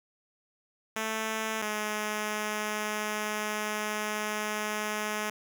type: tone pair in turn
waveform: 5% pulse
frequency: 220 / 212.2 Hz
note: A3 / G#3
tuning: 0 / +38 cents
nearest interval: minor second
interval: 62 cents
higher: first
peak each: -19 dBFS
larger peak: neither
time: 0.96-1.62 / 1.62-5.3 s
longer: second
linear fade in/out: 5 ms
effects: none